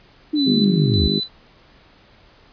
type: linear sweep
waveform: sine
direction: down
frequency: 309.6 to 62.5 Hz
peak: -16 dBFS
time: 0.33-1.08 s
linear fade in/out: 10 ms
type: tone with tremolo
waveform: sine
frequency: 3996 Hz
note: B7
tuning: 20 cents sharp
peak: -21 dBFS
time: 0.35-1.29 s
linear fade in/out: 50 ms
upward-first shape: square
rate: 1.7 Hz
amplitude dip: 60%
type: harmonic tone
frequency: 50.1 Hz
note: G1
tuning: 38 cents sharp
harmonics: 3 / 4 / 5 / 6 / 7 / 8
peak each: -26 / -22 / -27 / -26 / -30 / -26 dBFS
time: 0.46-1.2 s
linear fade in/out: 10 ms
effects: pink hiss -51 dBFS RMS until 2.52 s + resampled to 11025 Hz